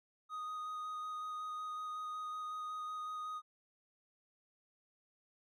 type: tone with vibrato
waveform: triangle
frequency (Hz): 1244.5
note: D#6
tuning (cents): 0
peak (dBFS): -38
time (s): 0.29-3.42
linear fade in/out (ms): 50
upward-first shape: square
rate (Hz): 5.4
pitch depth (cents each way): 8
effects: none